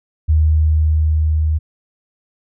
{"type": "tone with level ramp", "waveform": "sine", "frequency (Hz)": 77.78, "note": "D#2", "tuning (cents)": 0, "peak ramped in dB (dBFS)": [-9, -13], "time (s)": [0.28, 1.59], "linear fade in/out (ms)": 20, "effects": []}